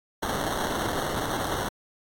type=noise with sample-and-hold; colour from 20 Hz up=blue; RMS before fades=-29 dBFS; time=0.22-1.69 s; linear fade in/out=10 ms; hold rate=2450 Hz; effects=AAC 64 kbps